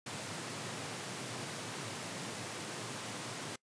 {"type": "high-pass noise", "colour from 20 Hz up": "pink", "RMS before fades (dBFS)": -42, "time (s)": [0.06, 3.56], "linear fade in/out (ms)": 5, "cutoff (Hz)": 100, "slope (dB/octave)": 96, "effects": ["noise-tail reverb RT60 0.1 s tail -23 dB re dry", "resampled to 22050 Hz"]}